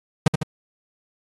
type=tone with echo; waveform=45% pulse; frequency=155.56 Hz; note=D#3; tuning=in tune; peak=-11 dBFS; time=0.26-0.28 s; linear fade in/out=5 ms; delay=76 ms; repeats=2; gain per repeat=-5 dB; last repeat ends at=0.432 s; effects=AAC 32 kbps